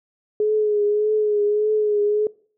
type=tone with vibrato; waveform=sine; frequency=421.2 Hz; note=G#4; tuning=24 cents sharp; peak=-16 dBFS; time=0.4-2.27 s; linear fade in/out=2 ms; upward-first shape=triangle; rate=1.7 Hz; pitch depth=41 cents each way; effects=noise-tail reverb RT60 0.5 s tail -22 dB re dry